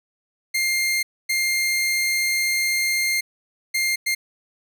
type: tone bursts at uneven times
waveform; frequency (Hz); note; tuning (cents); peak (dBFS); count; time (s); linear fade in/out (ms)
sawtooth; 2112; C7; +16; -16; 4; 0.54-1.03 / 1.29-3.21 / 3.74-3.96 / 4.06-4.15; 10
effects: none